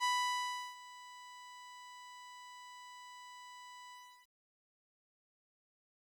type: tone with ADSR envelope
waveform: sawtooth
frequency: 990 Hz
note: B5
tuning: 4 cents sharp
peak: -26 dBFS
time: 0-4.3 s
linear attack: 38 ms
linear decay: 710 ms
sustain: -21 dB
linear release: 370 ms
effects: low-pass 8000 Hz 12 dB/octave + 11-bit